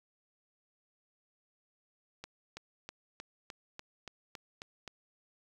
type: accelerating click train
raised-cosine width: 0.2 ms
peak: -26 dBFS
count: 10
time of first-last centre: 2.24-4.877 s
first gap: 330 ms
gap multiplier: 0.97
effects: 9-bit